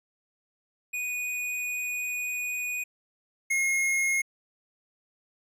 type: tone pair in turn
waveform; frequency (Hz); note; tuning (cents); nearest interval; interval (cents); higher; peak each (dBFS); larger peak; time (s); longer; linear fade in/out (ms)
square; 2474 / 2154; D#7 / C7; -10 / +50; major second; 240; first; -30 / -24; second; 0.93-2.84 / 3.5-4.22; first; 10
effects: resampled to 32000 Hz